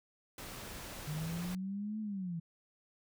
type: noise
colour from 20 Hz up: pink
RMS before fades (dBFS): -46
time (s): 0.38-1.55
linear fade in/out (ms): 2
type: linear two-way sweep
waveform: sine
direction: up then down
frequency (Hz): 147.6 to 218.4 to 161.7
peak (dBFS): -36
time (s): 1.07-2.4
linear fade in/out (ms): 10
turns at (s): 2
effects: none